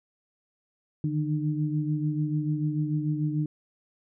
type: tone cluster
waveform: sine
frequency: 149.7 / 156.5 / 302.9 Hz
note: D3 / D#3 / D#4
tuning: +33 / +10 / -46 cents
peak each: -27 / -32 / -30 dBFS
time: 1.04-3.46 s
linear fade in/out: 2 ms
effects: none